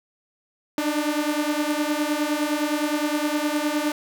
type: beating tone pair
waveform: sawtooth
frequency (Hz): 293.7 / 303.4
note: D4 / D#4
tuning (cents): 0 / -44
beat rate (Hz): 9.7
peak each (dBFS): -21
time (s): 0.78-3.92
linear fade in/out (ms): 2
effects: none